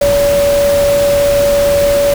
sine tone in noise, 570 Hz, C#5, 48 cents sharp, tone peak -8 dBFS, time 0.01-2.14 s, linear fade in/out 5 ms, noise pink, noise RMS -20 dBFS, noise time 0.01-2.14 s, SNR +9 dB, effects none

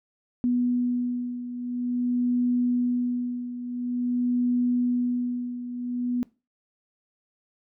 sine beating tone pair, 245.2 / 245.68 Hz, B3 / B3, -12 / -9 cents, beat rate 0.48 Hz, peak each -24 / -29 dBFS, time 0.44-6.23 s, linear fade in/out 0 ms, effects noise-tail reverb RT60 0.3 s tail -21 dB re dry

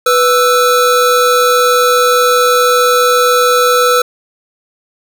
square tone pair together, 493.9 / 1318.6 Hz, B4 / E6, 0 / 0 cents, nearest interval octave + perfect fourth, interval 1700 cents, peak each -11 dBFS, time 0.06-4.02 s, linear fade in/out 5 ms, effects none

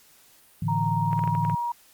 sine chord, A suspended fourth, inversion none, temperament equal with one note detuned, 110 / 146.83 / 166.44 Hz, A2 / D3 / E3, 0 / 0 / +17 cents, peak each -28 dBFS, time 0.62-1.55 s, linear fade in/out 5 ms
sine tone with pitch glide, 932.3 to 950.2 Hz, A#5 to A#5, 0 to +33 cents, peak -25 dBFS, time 0.68-1.72 s, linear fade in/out 5 ms, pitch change +33 cents, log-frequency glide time 0.94-1.3 s
clicks, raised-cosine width 0.5 ms, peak -21 dBFS, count 7, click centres 1.131 / 1.192 / 1.238 / 1.276 / 1.351 / 1.45 / 1.498 s
effects white hiss -56 dBFS RMS until 1.93 s + Opus 48 kbps

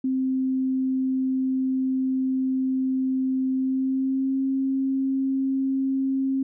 sine tone with pitch glide, 261.6 to 267.7 Hz, C4 to C4, 0 to +40 cents, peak -21 dBFS, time 0.04-6.43 s, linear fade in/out 5 ms, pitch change +40 cents, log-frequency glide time 3.54-4.39 s, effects none

